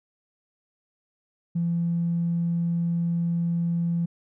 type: tone with tanh clipping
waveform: triangle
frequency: 170 Hz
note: F3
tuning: 46 cents flat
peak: -22 dBFS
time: 1.55-4.06 s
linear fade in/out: 10 ms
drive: 4 dB
effects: none